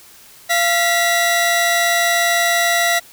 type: tone pair together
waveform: sawtooth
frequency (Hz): 688.1 / 1944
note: F5 / B6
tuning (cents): -26 / -28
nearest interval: octave + tritone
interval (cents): 1798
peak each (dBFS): -13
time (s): 0.49-3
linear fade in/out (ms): 20
effects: white hiss -44 dBFS RMS until 3.12 s